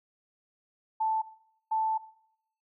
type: tone pair in turn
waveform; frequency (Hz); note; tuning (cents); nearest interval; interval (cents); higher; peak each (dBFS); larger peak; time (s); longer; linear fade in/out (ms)
sine; 880 / 880; A5 / A5; 0 / 0; unison; 0; neither; -25; neither; 1-1.22 / 1.71-1.98; second; 10
effects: noise-tail reverb RT60 0.7 s tail -18 dB re dry